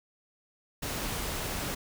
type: noise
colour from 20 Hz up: pink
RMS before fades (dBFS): -34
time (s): 0.82-1.75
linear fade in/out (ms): 10
effects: none